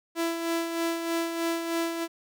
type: tone with tremolo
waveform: sawtooth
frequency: 333.5 Hz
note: E4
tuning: 20 cents sharp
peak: -21 dBFS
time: 0.15-2.08 s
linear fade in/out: 50 ms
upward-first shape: sine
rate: 3.2 Hz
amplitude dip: 50%
effects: none